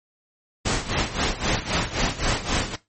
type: noise with tremolo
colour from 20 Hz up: pink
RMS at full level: -21 dBFS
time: 0.65-2.76 s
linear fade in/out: 10 ms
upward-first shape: sine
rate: 3.8 Hz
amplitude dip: 80%
effects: noise-tail reverb RT60 0.2 s tail -17 dB re dry + MP3 32 kbps